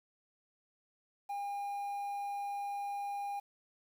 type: tone with quantisation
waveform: triangle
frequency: 807 Hz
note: G#5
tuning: 50 cents flat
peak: -34 dBFS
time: 1.29-3.4 s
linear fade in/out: 10 ms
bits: 10
effects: none